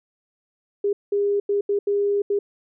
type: tone bursts at uneven times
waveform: sine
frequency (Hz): 405.3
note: G#4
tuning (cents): -42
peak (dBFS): -18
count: 6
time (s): 0.84-0.93 / 1.12-1.4 / 1.49-1.61 / 1.69-1.79 / 1.87-2.22 / 2.3-2.39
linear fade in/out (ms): 5
effects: none